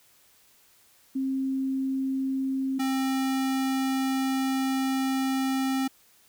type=tone pair in turn; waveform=sine / square; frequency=266.5 / 265.5 Hz; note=C4 / C4; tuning=+32 / +25 cents; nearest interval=unison; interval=7 cents; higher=first; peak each=-25 dBFS; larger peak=neither; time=1.15-2.79 / 2.79-5.88 s; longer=second; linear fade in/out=10 ms; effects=white hiss -60 dBFS RMS until 6.28 s